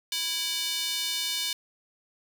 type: tone with high-pass filter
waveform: square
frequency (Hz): 329.6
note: E4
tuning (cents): 0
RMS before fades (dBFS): -30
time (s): 0.12-1.53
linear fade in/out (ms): 2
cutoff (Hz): 3500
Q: 2
effects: none